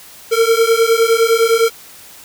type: beating tone pair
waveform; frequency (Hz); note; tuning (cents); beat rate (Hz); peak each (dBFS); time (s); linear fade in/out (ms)
square; 451.3 / 461.1; A4 / A#4; +44 / -19; 9.8; -14; 0.31-1.7; 20
effects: white hiss -39 dBFS RMS until 2.24 s